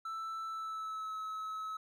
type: tone with pitch glide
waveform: triangle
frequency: 1324 to 1290.8 Hz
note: E6 to E6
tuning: +7 to -37 cents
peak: -36 dBFS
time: 0.05-1.77 s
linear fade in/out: 5 ms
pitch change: -44 cents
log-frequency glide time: 0.47-1.16 s
effects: none